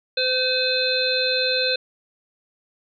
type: harmonic tone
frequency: 512 Hz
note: C5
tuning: 38 cents flat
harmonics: 1 / 3 / 5 / 7 / 8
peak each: -24 / -28 / -27 / -27 / -23 dBFS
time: 0.17-1.76 s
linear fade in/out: 5 ms
effects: none